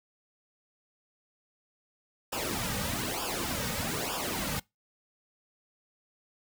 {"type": "noise with flanger", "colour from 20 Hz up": "pink", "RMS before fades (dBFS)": -33, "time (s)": [2.32, 4.6], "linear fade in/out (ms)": 10, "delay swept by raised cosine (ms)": [0.48, 2.98], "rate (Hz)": 1.1, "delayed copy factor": -0.8, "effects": ["noise-tail reverb RT60 0.2 s tail -24 dB re dry"]}